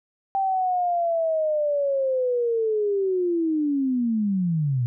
sine linear sweep, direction down, 784 to 116.54 Hz, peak -20 dBFS, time 0.35-4.86 s, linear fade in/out 0 ms, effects none

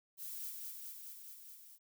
violet noise with echo, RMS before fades -45 dBFS, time 0.17-0.53 s, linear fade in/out 50 ms, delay 210 ms, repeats 6, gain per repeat -2 dB, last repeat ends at 1.79 s, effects none

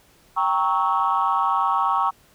sine chord, G diminished seventh, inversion none, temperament equal with one note detuned, 784 / 932.3 / 1108.7 / 1302.6 Hz, G5 / Bb5 / Db6 / Fb6, 0 / 0 / 0 / -21 cents, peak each -24 / -23 / -21 / -25 dBFS, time 0.36-2.11 s, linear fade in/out 20 ms, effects tanh soft clip ceiling -10 dBFS + pink hiss -56 dBFS RMS until 2.34 s

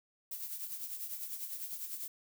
violet noise with tremolo, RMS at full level -39 dBFS, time 0.31-2.08 s, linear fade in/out 5 ms, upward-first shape triangle, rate 10 Hz, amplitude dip 65%, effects none

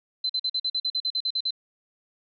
sine tone bursts, 4057 Hz, B7, 46 cents sharp, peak -23 dBFS, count 13, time 0.24-1.507 s, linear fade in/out 5 ms, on 55 ms, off 46 ms, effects none

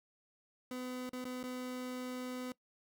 30% pulse tone with dropouts, 252.2 Hz, B3, 36 cents sharp, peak -37 dBFS, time 0.71-2.52 s, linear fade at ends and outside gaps 2 ms, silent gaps 1.093-1.131 / 1.243-1.252 / 1.43-1.438 s, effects noise-tail reverb RT60 0.1 s tail -20 dB re dry

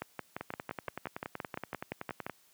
two click trains, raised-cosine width 0.5 ms, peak -22 / -21 dBFS, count 21 / 14, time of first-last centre 0.41-2.297 / 0.02-2.265 s, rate 10.6 / 5.79 Hz, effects white hiss -65 dBFS RMS until 2.53 s + high-pass 100 Hz 12 dB/octave

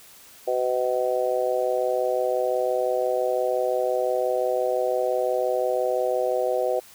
harmonic tone, 125.8 Hz, B2, 32 cents sharp, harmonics 3 / 4 / 5 / 6, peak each -29 / -24 / -26 / -30 dBFS, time 0.47-6.8 s, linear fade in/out 10 ms, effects white hiss -49 dBFS RMS until 6.94 s

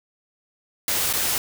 white noise with dropouts, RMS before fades -23 dBFS, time 0.88-1.38 s, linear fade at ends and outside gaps 1 ms, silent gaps 1.128-1.136 s, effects none

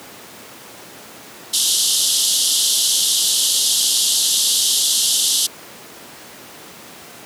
pink band-pass noise, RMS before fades -17 dBFS, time 1.53-5.47 s, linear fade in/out 10 ms, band 3000 to 12000 Hz, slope 96 dB/octave, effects pink hiss -38 dBFS RMS until 7.25 s + high-pass 200 Hz 12 dB/octave

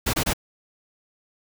pink noise bursts, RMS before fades -23 dBFS, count 3, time 0.06-0.335 s, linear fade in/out 10 ms, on 75 ms, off 25 ms, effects none

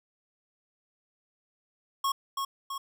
square tone with echo, 1094 Hz, C#6, 23 cents flat, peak -26 dBFS, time 2.04-2.12 s, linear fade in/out 5 ms, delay 330 ms, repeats 2, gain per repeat -4 dB, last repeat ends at 2.78 s, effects none

